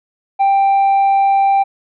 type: tone with tanh clipping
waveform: triangle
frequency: 787 Hz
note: G5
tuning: 7 cents sharp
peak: -10 dBFS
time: 0.39-1.64 s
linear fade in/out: 20 ms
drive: 7 dB
effects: none